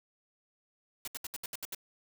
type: noise bursts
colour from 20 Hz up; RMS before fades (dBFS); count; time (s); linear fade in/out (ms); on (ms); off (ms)
white; -39; 8; 1.05-1.748; 2; 26; 70
effects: none